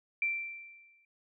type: tone with exponential decay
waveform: sine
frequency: 2349 Hz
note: D7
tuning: in tune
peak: -26 dBFS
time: 0.22-1.05 s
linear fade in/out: 2 ms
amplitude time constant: 180 ms
effects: none